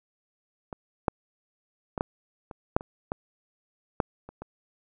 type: clicks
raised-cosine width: 1 ms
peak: -22 / -8 / -16 / -11 / -25 / -6 / -25 / -15 / -8 / -28 / -24 dBFS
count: 11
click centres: 0.728 / 1.082 / 1.978 / 2.009 / 2.512 / 2.765 / 2.809 / 3.119 / 4.002 / 4.29 / 4.42 s
effects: none